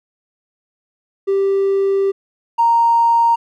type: tone pair in turn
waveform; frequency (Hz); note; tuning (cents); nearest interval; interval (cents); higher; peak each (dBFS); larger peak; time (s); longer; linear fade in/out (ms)
triangle; 392 / 930.1; G4 / A#5; 0 / -4; octave + minor third; 1496; second; -10 / -6; second; 1.27-2.12 / 2.58-3.36; first; 20
effects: tanh soft clip ceiling -8 dBFS